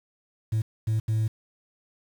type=tone bursts at uneven times; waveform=sine; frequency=110 Hz; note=A2; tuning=in tune; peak=-19 dBFS; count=3; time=0.52-0.62 / 0.87-1 / 1.08-1.28 s; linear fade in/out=10 ms; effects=tanh soft clip ceiling -21 dBFS + 8-bit